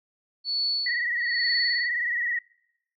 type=tone with tremolo; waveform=sine; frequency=4435 Hz; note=C#8; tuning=in tune; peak=-22 dBFS; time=0.44-1.91 s; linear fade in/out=50 ms; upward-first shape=sine; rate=1.1 Hz; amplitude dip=100%
type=tone with vibrato; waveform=sine; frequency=1925 Hz; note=B6; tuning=45 cents flat; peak=-24 dBFS; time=0.86-2.39 s; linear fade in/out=5 ms; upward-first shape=triangle; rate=19 Hz; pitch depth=74 cents each way
effects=noise-tail reverb RT60 0.8 s tail -25 dB re dry